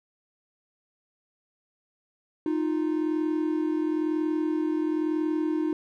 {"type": "tone pair together", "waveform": "triangle", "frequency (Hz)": [310, 351], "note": ["D#4", "F4"], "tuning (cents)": [-6, 9], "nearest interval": "major second", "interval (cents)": 215, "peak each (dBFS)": [-23, -28], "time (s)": [2.46, 5.73], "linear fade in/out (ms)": 2, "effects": []}